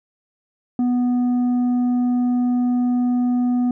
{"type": "tone with tanh clipping", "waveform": "sine", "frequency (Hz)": 246.3, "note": "B3", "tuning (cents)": -5, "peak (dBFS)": -17, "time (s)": [0.79, 3.71], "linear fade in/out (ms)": 2, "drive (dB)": 5, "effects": []}